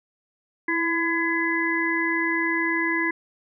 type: harmonic tone with a mistuned harmonic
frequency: 336.4 Hz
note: E4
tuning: 35 cents sharp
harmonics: 1 / 3 / 5 / 6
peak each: -26 / -30 / -27 / -25 dBFS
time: 0.68-3.11 s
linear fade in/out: 5 ms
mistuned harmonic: 1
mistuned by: -32 cents
effects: none